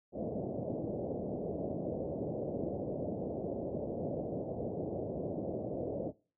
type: low-pass noise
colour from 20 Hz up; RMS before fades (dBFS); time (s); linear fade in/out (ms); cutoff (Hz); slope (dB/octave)
white; -37; 0.12-6.13; 50; 630; 48
effects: noise-tail reverb RT60 0.4 s tail -23 dB re dry + high-pass 100 Hz 12 dB/octave